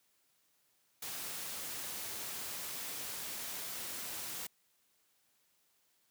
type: noise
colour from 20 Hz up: white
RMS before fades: -42 dBFS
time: 1.02-4.47 s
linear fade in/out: 5 ms
effects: white hiss -74 dBFS RMS until 6.1 s + high-pass 80 Hz 12 dB/octave